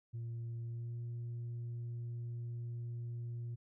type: tone with pitch glide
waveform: sine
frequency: 116.54 to 118.51 Hz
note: A#2 to A#2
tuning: 0 to +29 cents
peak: -37 dBFS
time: 0.13-3.56 s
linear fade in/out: 20 ms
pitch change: +29 cents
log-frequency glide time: 0.64-0.98 s
effects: tanh soft clip ceiling -38 dBFS